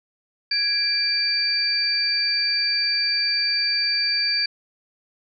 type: tone cluster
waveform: sine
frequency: 1659 / 2367 / 4632 Hz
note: G#6 / D7 / D8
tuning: -2 / +13 / -25 cents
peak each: -29 / -28 / -20 dBFS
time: 0.51-4.46 s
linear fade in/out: 5 ms
effects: none